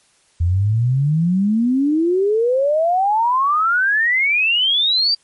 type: exponential sweep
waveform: sine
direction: up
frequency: 82.6 to 4746 Hz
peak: -13 dBFS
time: 0.4-5.15 s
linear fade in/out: 10 ms
effects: white hiss -57 dBFS RMS until 5.23 s + MP3 48 kbps